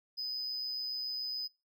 triangle tone with amplitude modulation, 5010 Hz, D#8, 11 cents sharp, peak -31 dBFS, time 0.17-1.48 s, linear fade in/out 20 ms, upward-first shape sine, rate 127 Hz, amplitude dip 45%, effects noise-tail reverb RT60 0.3 s tail -24 dB re dry + tanh soft clip ceiling -29 dBFS

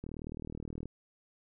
click train, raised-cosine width 3 ms, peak -28 dBFS, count 33, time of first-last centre 0.04-0.856 s, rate 39.2 Hz, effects none

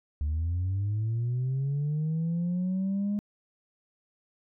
sine linear sweep, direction up, 72.2 to 207.7 Hz, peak -24 dBFS, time 0.21-3.19 s, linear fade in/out 0 ms, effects tanh soft clip ceiling -24 dBFS

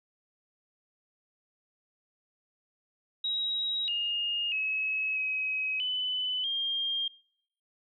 sine tone with pitch steps, 3828 / 2839 / 2570 / 2542 / 3008 / 3209 Hz, A#7 / F7 / E7 / D#7 / F#7 / G7, +45 / +28 / -45 / +36 / +28 / +40 cents, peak -28 dBFS, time 3.24-7.08 s, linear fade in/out 5 ms, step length 640 ms, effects noise-tail reverb RT60 0.7 s tail -24 dB re dry

